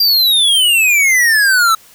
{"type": "exponential sweep", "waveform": "square", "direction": "down", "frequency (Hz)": [4800, 1298], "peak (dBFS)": -9, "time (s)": [0, 1.75], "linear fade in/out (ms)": 5, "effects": ["white hiss -44 dBFS RMS until 1.94 s"]}